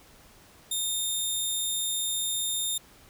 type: tone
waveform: 15% pulse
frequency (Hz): 3645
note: A#7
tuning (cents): -40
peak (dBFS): -20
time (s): 0.71-2.78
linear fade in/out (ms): 5
effects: pink hiss -55 dBFS RMS until 3.09 s